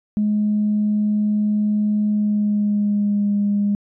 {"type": "tone with pitch glide", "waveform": "sine", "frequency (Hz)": [210, 203.9], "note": ["G#3", "G#3"], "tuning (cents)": [19, -32], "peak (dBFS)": -15, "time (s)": [0.17, 3.75], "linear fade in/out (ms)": 0, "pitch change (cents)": -51, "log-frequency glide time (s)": [2.1, 3.34], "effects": ["tanh soft clip ceiling -11 dBFS"]}